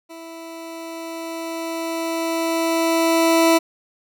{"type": "tone with level ramp", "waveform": "20% pulse", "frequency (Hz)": 329.6, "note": "E4", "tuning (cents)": 0, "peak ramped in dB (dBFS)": [-31, -7], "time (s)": [0.09, 3.59], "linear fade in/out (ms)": 20, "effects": []}